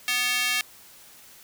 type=tone with high-pass filter; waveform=square; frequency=246.9 Hz; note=B3; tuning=in tune; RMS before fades=-25 dBFS; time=0.08-0.61 s; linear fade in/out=0 ms; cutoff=2300 Hz; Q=1.7; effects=white hiss -50 dBFS RMS until 1.43 s